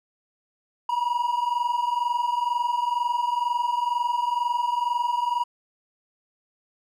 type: tone pair together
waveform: triangle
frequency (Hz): 945.9 / 968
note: A#5 / B5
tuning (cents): +25 / -35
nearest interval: unison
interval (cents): 40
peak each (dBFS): -25 / -22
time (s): 0.89-5.44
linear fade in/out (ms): 5
effects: none